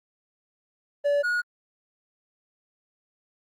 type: tone pair in turn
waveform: triangle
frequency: 575 / 1448.9 Hz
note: D5 / F#6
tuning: -37 / -37 cents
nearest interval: octave + major third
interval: 1600 cents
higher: second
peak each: -18 / -21 dBFS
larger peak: first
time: 1.04-1.23 / 1.23-1.42 s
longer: neither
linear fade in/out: 20 ms
effects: Opus 32 kbps